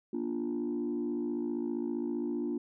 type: chord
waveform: sine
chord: Bb major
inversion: none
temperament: equal with one note detuned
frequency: 238.8 / 293.7 / 349.2 Hz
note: Bb3 / D4 / F4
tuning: +42 / 0 / 0 cents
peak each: -34 dBFS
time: 0.13-2.58 s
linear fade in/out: 5 ms
effects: tanh soft clip ceiling -26 dBFS